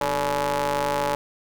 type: ring-modulated tone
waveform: sawtooth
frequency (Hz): 137.6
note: C#3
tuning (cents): -12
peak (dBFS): -15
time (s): 0.01-1.15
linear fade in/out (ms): 0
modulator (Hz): 714
effects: none